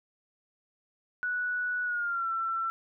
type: tone with pitch glide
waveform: sine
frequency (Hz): 1474 to 1343.9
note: F#6 to E6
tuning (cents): -7 to +33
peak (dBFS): -28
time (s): 1.23-2.7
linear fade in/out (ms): 0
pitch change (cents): -160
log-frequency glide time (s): 1.84-2.29
effects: none